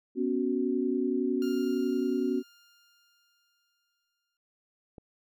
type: chord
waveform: sine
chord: B suspended second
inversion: none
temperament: just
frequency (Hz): 246.9 / 277.8 / 370.4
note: B3 / C#4 / F#4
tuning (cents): 0 / +4 / +2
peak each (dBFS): -30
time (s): 0.15-2.43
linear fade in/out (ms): 50
type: tone with exponential decay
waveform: 15% pulse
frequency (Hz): 1405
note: F6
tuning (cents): +10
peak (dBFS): -36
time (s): 1.42-4.37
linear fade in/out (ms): 1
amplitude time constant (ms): 640
type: click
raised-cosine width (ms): 2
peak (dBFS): -32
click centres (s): 4.982
effects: none